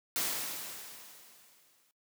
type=noise with exponential decay; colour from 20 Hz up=white; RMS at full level=-31 dBFS; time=0.16-1.91 s; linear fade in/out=0 ms; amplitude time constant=380 ms; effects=noise-tail reverb RT60 0.1 s tail -19 dB re dry + high-pass 150 Hz 12 dB/octave

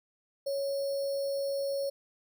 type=tone with sample-and-hold; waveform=sine; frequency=554.4 Hz; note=C#5; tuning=in tune; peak=-29 dBFS; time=0.46-1.9 s; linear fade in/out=10 ms; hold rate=4900 Hz; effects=none

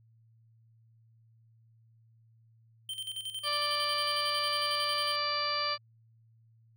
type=tone with tremolo; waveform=square; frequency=3115 Hz; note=G7; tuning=12 cents flat; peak=-35 dBFS; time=2.89-5.16 s; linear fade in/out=2 ms; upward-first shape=square; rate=11 Hz; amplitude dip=65%
type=harmonic tone; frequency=587.3 Hz; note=D5; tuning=in tune; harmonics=1 / 2 / 3 / 4 / 5 / 6 / 7 / 8; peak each=-39 / -33 / -41 / -39 / -41 / -45 / -44 / -33 dBFS; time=3.43-5.78 s; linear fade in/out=50 ms
effects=added 113 Hz sine -60 dBFS peak until 6.76 s

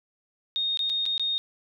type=tone with dropouts; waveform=sine; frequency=3702 Hz; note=A#7; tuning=13 cents flat; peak=-24 dBFS; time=0.56-1.38 s; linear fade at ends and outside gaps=0 ms; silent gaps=0.773-0.792 / 0.895-0.899 / 1.055-1.062 / 1.179-1.196 s; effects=none

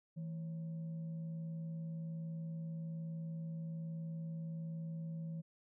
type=tone with frequency modulation; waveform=sine; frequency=163.4 Hz; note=E3; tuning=15 cents flat; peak=-40 dBFS; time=0.16-5.42 s; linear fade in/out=20 ms; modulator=388 Hz; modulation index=0.21; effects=none

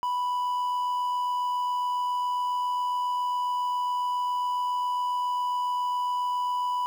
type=tone with amplitude modulation; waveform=triangle; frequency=987.8 Hz; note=B5; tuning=in tune; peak=-22 dBFS; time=0.03-6.86 s; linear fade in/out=0 ms; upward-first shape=sine; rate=87.3 Hz; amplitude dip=25%; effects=9-bit

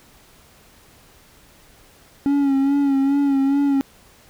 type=tone with vibrato; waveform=triangle; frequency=277.2 Hz; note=C#4; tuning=in tune; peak=-13 dBFS; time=2.26-3.81 s; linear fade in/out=0 ms; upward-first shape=sine; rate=2.4 Hz; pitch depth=43 cents each way; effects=pink hiss -51 dBFS RMS until 4.29 s

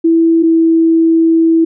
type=tone pair in turn; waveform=sine; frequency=329.6 / 327.5 Hz; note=E4 / E4; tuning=0 / -11 cents; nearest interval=unison; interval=11 cents; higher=first; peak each=-6 dBFS; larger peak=neither; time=0.04-0.43 / 0.43-1.65 s; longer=second; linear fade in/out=10 ms; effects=none

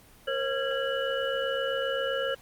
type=tone cluster; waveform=sine; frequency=471.4 / 539 / 1371 / 1648 / 2947 Hz; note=A#4 / C#5 / F6 / G#6 / F#7; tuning=+19 / -49 / -32 / -14 / -8 cents; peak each=-35 / -29 / -36 / -35 / -36 dBFS; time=0.27-2.35 s; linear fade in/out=10 ms; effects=pink hiss -55 dBFS RMS until 2.41 s + Opus 24 kbps

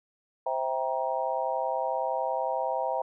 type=chord; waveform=sine; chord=C dominant seventh; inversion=none; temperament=just; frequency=523.3 / 654.1 / 784.9 / 941.9 Hz; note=C5 / E5 / G5 / Bb5; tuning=0 / -14 / +2 / +18 cents; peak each=-32 dBFS; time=0.46-3.02 s; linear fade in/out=5 ms; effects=none

